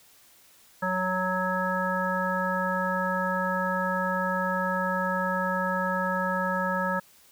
harmonic tone, 185 Hz, F#3, in tune, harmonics 1 / 3 / 5 / 7 / 9, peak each -31 / -31 / -31 / -31 / -31 dBFS, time 0.82-7 s, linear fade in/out 10 ms, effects white hiss -57 dBFS RMS until 7.31 s

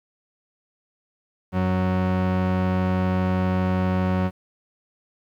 45% pulse tone pair together, 92.5 / 185 Hz, F#2 / F#3, 0 / 0 cents, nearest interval octave, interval 1200 cents, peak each -24 / -22 dBFS, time 1.52-4.31 s, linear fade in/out 50 ms, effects low-pass 2000 Hz 12 dB/octave + 9-bit

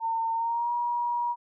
sine tone with pitch glide, 908 to 957 Hz, A#5 to A#5, -46 to +45 cents, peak -25 dBFS, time 0-1.36 s, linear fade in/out 50 ms, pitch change +91 cents, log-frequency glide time 0.33-0.72 s, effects none

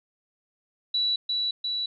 sine tone with echo, 3937 Hz, B7, 6 cents flat, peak -22 dBFS, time 0.94-1.16 s, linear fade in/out 5 ms, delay 350 ms, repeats 2, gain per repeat -2 dB, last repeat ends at 1.86 s, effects none

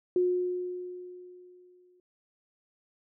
sine tone with exponential decay, 360.5 Hz, F#4, 45 cents flat, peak -21 dBFS, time 0.16-2 s, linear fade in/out 2 ms, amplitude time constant 400 ms, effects none

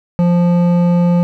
sine tone with hard clipping, 174.61 Hz, F3, in tune, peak -11 dBFS, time 0.19-1.23 s, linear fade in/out 0 ms, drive 10 dB, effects none

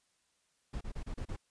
brown noise bursts, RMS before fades -39 dBFS, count 6, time 0.73-1.365 s, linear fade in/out 10 ms, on 80 ms, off 31 ms, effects white hiss -75 dBFS RMS until 1.5 s + resampled to 22050 Hz

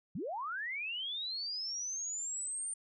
sine linear sweep, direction up, 132.5 to 9020 Hz, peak -36 dBFS, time 0.15-2.74 s, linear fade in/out 5 ms, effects none

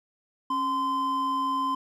triangle tone pair together, 273.3 / 1031.8 Hz, C#4 / C6, -24 / -24 cents, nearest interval octave + major seventh, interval 2300 cents, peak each -31 / -23 dBFS, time 0.5-1.75 s, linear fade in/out 5 ms, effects none

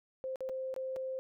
sine tone with dropouts, 523.3 Hz, C5, in tune, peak -35 dBFS, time 0.24-1.19 s, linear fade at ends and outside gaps 0 ms, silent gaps 0.358-0.406 / 0.49-0.495 / 0.741-0.763 / 0.961-0.965 s, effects none

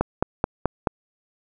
click train, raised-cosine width 1 ms, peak -5 dBFS, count 5, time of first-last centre 0.01-0.872 s, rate 4.64 Hz, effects none

